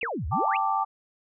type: exponential two-way sweep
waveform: sine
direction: down then up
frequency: 2960 to 64.8 to 2960 Hz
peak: -28 dBFS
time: 0.01-0.57 s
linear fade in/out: 5 ms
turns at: 0.27 s
type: tone with exponential decay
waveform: sine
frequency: 466.2 Hz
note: A#4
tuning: in tune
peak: -26 dBFS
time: 0.03-0.13 s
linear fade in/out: 0 ms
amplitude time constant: 20 ms
type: chord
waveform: sine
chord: G suspended second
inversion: none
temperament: equal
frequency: 784 / 880 / 1174.7 Hz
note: G5 / A5 / D6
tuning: 0 / 0 / 0 cents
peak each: -27 dBFS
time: 0.31-0.85 s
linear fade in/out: 20 ms
effects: none